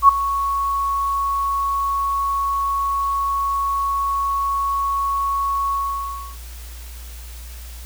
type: tone with ADSR envelope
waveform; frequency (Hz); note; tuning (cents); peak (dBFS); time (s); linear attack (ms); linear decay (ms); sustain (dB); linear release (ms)
sine; 1108.7; C#6; 0; -3; 0.02-6.37; 67; 8; -15; 650
effects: added 59 Hz sine -33 dBFS peak until 7.85 s + white hiss -42 dBFS RMS until 7.85 s